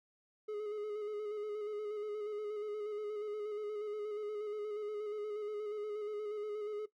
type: tone with vibrato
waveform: triangle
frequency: 421.1 Hz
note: G#4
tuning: 24 cents sharp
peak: -35 dBFS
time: 0.48-6.86 s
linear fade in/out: 10 ms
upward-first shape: square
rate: 8.4 Hz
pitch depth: 27 cents each way
effects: noise-tail reverb RT60 0.1 s tail -17 dB re dry